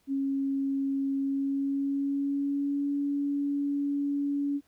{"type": "tone with pitch glide", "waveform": "sine", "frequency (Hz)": [273.7, 284], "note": ["C#4", "C#4"], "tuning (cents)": [-22, 42], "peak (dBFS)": -26, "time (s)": [0.07, 4.61], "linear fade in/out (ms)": 50, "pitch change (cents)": 64, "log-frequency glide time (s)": [1.17, 2.91], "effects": ["pink hiss -69 dBFS RMS until 4.67 s"]}